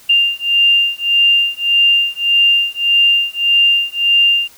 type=beating tone pair; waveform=sine; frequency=2794 / 2795.7 Hz; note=F7 / F7; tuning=0 / +1 cents; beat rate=1.7 Hz; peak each=-13 dBFS; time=0.09-4.48 s; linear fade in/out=10 ms; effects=white hiss -44 dBFS RMS until 4.57 s